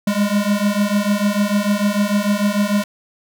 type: beating tone pair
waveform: square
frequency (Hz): 201.6 / 208.3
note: G3 / G#3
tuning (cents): +49 / +5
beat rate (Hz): 6.7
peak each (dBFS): -19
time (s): 0.07-2.84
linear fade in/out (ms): 5
effects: none